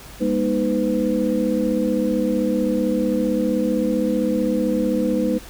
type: tone cluster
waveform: sine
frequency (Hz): 202.8 / 238.4 / 310 / 503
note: G#3 / A#3 / D#4 / B4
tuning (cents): -41 / +39 / -6 / +32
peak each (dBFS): -23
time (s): 0.2-5.39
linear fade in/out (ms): 20
effects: added 50 Hz sine -43 dBFS peak until 5.49 s + pink hiss -41 dBFS RMS until 5.49 s